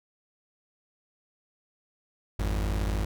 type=tone pair together; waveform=40% pulse; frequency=51.91 / 87.3 Hz; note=G#1 / F2; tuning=0 / 0 cents; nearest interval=major sixth; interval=900 cents; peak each=-26 / -32 dBFS; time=2.39-3.05 s; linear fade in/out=5 ms; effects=none